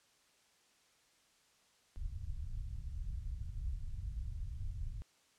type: low-pass noise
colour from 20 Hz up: pink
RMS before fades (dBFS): -41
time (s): 1.96-5.02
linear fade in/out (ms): 0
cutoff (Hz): 100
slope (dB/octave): 24
effects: white hiss -70 dBFS RMS until 5.38 s + low-pass 8000 Hz 12 dB/octave